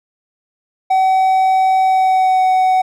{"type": "tone with pitch glide", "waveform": "triangle", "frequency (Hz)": [758, 748.4], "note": ["F#5", "F#5"], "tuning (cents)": [42, 20], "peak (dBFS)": -8, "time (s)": [0.9, 2.82], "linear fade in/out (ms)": 10, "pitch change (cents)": -22, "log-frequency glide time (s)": [1.84, 2.44], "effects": []}